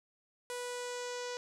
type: tone with low-pass filter sweep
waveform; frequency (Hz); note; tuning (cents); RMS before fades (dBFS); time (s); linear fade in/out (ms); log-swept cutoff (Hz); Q
sawtooth; 490.9; B4; -10; -40; 0.5-1.37; 0; 9700 to 5900; 2.1
effects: none